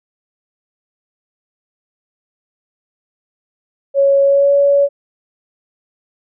sine tone with pitch glide, 554.4 to 564.4 Hz, C#5 to C#5, 0 to +31 cents, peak -8 dBFS, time 3.94-4.89 s, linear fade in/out 50 ms, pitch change +31 cents, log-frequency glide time 4.23-4.54 s, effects none

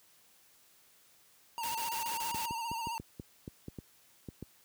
square tone with vibrato, 921 Hz, A#5, 21 cents flat, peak -36 dBFS, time 1.58-2.98 s, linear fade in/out 0 ms, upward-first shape sine, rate 15 Hz, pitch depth 58 cents each way
white noise bursts, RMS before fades -40 dBFS, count 6, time 1.63-2.46 s, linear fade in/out 5 ms, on 120 ms, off 22 ms
clicks, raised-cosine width 3 ms, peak -28 dBFS, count 11, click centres 2.346 / 2.509 / 2.715 / 2.871 / 2.999 / 3.198 / 3.478 / 3.683 / 3.787 / 4.287 / 4.426 s
effects white hiss -64 dBFS RMS until 4.64 s + high-pass 60 Hz 12 dB/octave

